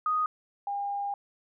sine tone pair in turn, 1244.5 / 805.9 Hz, D#6 / G5, 0 / +48 cents, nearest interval minor sixth, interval 752 cents, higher first, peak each -24 / -29 dBFS, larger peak first, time 0.06-0.26 / 0.67-1.14 s, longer second, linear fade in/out 2 ms, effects none

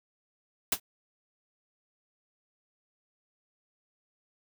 white noise with exponential decay, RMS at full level -20 dBFS, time 0.72-0.8 s, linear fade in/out 5 ms, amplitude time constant 16 ms, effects none

